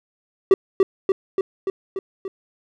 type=tone with echo; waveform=triangle; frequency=385.2 Hz; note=G4; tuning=30 cents flat; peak=-6 dBFS; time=0.51-0.54 s; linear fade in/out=2 ms; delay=290 ms; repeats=6; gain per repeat=-3 dB; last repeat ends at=2.28 s; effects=none